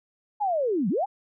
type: linear two-way sweep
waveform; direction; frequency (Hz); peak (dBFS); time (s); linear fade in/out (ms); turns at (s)
sine; down then up; 860 to 165.7 to 860; -22; 0.4-1.06; 20; 0.89
effects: none